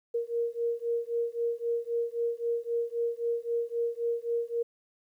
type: beating tone pair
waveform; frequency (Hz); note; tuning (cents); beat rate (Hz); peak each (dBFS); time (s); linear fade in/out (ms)
sine; 466.7 / 470.5; A#4 / A#4; +2 / +16; 3.8; -31 / -31; 0.14-4.63; 10
effects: 11-bit